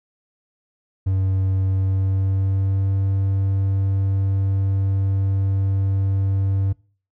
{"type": "tone with pitch glide", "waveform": "triangle", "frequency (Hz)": [95.3, 97.25], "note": ["G2", "G2"], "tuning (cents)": [-48, -13], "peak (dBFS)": -15, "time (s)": [1.06, 6.73], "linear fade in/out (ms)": 10, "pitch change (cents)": 35, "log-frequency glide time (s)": [1.64, 2.92], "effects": ["noise-tail reverb RT60 0.4 s tail -22 dB re dry"]}